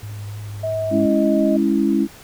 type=tone with vibrato; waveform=sine; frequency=103.83 Hz; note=G#2; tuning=in tune; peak=-28 dBFS; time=0.03-1.06 s; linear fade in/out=0 ms; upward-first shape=triangle; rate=3.3 Hz; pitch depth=27 cents each way
type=tone with pitch glide; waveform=sine; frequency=644 to 623.9 Hz; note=E5 to D#5; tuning=-41 to +5 cents; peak=-20 dBFS; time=0.63-1.57 s; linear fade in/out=10 ms; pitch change=-54 cents; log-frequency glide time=0.99-1.06 s
type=chord; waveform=sine; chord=C# minor; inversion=second; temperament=equal with one note detuned; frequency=208.5 / 277.2 / 329.6 Hz; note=G#3 / C#4 / E4; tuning=+7 / 0 / 0 cents; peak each=-19 dBFS; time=0.9-2.08 s; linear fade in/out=50 ms
effects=pink hiss -43 dBFS RMS until 2.23 s